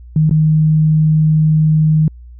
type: tone with dropouts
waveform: sine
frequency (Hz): 155.56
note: D#3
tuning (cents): 0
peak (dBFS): -8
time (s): 0.16-2.08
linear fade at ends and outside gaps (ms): 2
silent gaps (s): 0.295-0.31
effects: added 60 Hz sine -33 dBFS peak until 2.39 s